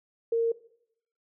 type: tone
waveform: sine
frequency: 460.3 Hz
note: A#4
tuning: 22 cents flat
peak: -22 dBFS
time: 0.32-0.52 s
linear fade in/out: 5 ms
effects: noise-tail reverb RT60 0.7 s tail -18 dB re dry